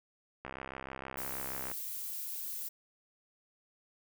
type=click train; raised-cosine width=0.5 ms; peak=-26 dBFS; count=85; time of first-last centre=0.45-1.715 s; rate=66.4 Hz
type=noise; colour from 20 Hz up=violet; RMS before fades=-40 dBFS; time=1.17-2.69 s; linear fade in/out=10 ms
effects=none